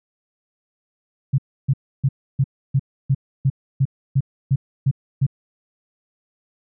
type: tone bursts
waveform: sine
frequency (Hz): 135.3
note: C#3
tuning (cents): -42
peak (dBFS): -13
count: 12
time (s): 1.33-5.266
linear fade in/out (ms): 10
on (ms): 53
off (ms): 300
effects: none